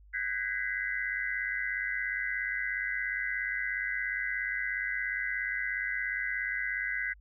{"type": "tone cluster", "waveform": "sine", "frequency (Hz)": [1509, 1634, 1935, 2032], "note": ["F#6", "G#6", "B6", "B6"], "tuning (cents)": [34, -29, -36, 49], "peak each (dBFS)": [-37, -36, -38, -34], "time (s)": [0.13, 7.14], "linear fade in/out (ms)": 20, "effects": ["added 50 Hz sine -53 dBFS peak until 7.2 s"]}